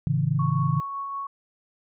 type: chord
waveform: sine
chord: A major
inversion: none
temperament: equal with one note detuned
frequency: 110 / 138.59 / 162.54 Hz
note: A2 / C#3 / E3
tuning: 0 / 0 / -24 cents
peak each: -29 / -23 / -25 dBFS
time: 0.07-0.8 s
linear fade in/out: 0 ms
type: tone with tremolo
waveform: sine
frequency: 1108.7 Hz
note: C#6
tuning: in tune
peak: -28 dBFS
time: 0.39-1.27 s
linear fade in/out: 5 ms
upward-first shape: sine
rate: 5.4 Hz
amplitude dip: 25%
effects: none